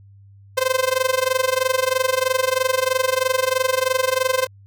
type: tone with amplitude modulation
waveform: sawtooth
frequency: 518 Hz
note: C5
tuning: 17 cents flat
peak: -10 dBFS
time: 0.57-4.47 s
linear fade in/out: 10 ms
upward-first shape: sine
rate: 23.1 Hz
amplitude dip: 90%
effects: added 99 Hz sine -44 dBFS peak until 4.66 s